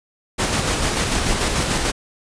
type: noise with tremolo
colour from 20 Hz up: pink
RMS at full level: -19 dBFS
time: 0.38-1.92 s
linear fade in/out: 20 ms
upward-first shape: square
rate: 6.8 Hz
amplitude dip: 30%
effects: resampled to 22050 Hz